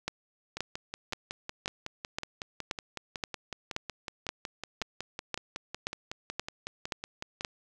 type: two click trains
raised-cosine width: 0.2 ms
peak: -14 / -19 dBFS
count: 15 / 38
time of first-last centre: 0.08-7.448 / 0.57-7.409 s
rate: 1.9 / 5.41 Hz
effects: none